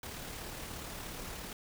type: noise with amplitude modulation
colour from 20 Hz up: pink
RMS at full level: -42 dBFS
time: 0.03-1.53 s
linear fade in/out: 2 ms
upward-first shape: sine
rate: 37 Hz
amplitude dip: 30%
effects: none